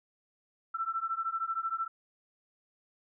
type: beating tone pair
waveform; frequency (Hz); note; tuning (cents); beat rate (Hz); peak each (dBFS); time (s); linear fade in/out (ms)
sine; 1330 / 1343; E6 / E6; +15 / +32; 13; -34 / -34; 0.74-1.88; 10
effects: none

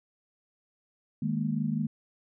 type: chord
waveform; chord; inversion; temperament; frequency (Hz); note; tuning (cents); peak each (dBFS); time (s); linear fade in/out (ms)
sine; D# suspended fourth; none; equal; 155.56 / 207.7 / 233.1; D#3 / G#3 / A#3; 0 / 0 / 0; -31; 1.22-1.87; 5
effects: none

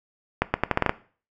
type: accelerating click train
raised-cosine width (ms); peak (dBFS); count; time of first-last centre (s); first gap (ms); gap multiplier
0.5; -4; 8; 0.42-0.894; 120; 0.8
effects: noise-tail reverb RT60 0.4 s tail -17 dB re dry

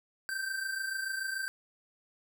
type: tone pair together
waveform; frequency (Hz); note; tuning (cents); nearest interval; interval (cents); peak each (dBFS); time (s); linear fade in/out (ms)
square; 1541.1 / 1568; G6 / G6; -30 / 0; unison; 30; -40 / -35; 0.29-1.48; 0
effects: none

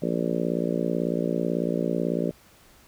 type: harmonic tone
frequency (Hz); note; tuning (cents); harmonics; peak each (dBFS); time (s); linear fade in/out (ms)
58.1; A#1; -5; 3 / 4 / 5 / 6 / 7 / 8 / 9 / 10; -29 / -30 / -31 / -32 / -32 / -33 / -34 / -34; 0.02-2.31; 5
effects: pink hiss -55 dBFS RMS until 2.87 s

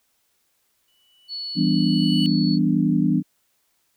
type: tone with exponential growth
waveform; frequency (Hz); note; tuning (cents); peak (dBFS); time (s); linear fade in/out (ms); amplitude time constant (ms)
triangle; 2960; F#7; 0; -23; 0.88-2.26; 0; 300
type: tone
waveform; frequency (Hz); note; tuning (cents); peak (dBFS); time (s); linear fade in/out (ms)
sine; 4418; C#8; -7; -28; 1.28-2.59; 50
type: chord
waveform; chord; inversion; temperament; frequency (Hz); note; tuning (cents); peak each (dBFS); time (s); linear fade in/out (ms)
sine; E minor seventh; none; equal; 164.81 / 196 / 246.9 / 293.7; E3 / G3 / B3 / D4; 0 / 0 / 0 / 0; -22; 1.55-3.23; 50
effects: white hiss -68 dBFS RMS until 3.96 s

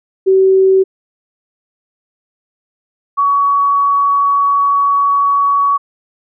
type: tone pair in turn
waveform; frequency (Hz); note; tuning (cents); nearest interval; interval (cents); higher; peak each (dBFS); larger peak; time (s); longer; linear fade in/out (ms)
sine; 381.6 / 1126.5; G4 / C#6; -47 / +28; octave + perfect fifth; 1875; second; -6 / -9; first; 0.26-0.84 / 3.17-5.78; second; 20
effects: none

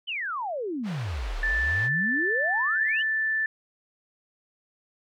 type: exponential two-way sweep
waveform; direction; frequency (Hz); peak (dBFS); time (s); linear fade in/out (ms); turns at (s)
sine; down then up; 3136 to 33.49 to 3136; -28; 0.07-3.03; 20; 1.39
type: band-pass noise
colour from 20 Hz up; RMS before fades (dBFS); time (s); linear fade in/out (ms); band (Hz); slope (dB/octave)
pink; -42; 0.83-1.9; 50; 500 to 3500; 12
type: tone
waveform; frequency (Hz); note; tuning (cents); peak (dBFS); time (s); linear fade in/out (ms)
sine; 1761; A6; +1; -23; 1.43-3.46; 2
effects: none

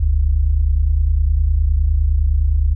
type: tone pair together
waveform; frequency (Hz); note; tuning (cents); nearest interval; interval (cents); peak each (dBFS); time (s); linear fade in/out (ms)
sine; 43.64 / 73.4; F1 / D2; -1 / 0; major sixth; 901; -15 / -13; 0-2.75; 10
effects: tanh soft clip ceiling -6 dBFS

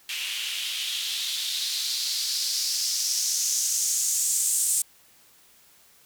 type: noise with band-pass filter sweep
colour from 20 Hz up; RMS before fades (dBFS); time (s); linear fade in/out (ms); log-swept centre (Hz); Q
blue; -27; 0.09-4.82; 2; 2700 to 8300; 3.2
effects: white hiss -57 dBFS RMS until 6.05 s

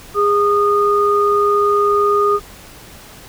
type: tone pair together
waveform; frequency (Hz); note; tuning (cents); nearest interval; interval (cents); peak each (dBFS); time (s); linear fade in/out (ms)
sine; 410 / 1228.6; G#4 / D#6; -22 / -22; octave + perfect fifth; 1900; -14; 0.14-2.4; 50
effects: pink hiss -39 dBFS RMS until 3.28 s

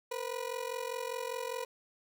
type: ring-modulated tone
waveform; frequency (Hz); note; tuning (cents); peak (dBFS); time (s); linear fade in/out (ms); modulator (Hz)
30% pulse; 488.8; B4; -18; -30; 0.11-1.65; 5; 22.5
effects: none

